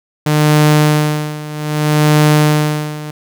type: tone with tremolo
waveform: sawtooth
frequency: 151.1 Hz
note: D3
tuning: 50 cents sharp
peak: -3 dBFS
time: 0.26-3.11 s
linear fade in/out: 5 ms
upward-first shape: sine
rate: 0.63 Hz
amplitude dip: 85%
effects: none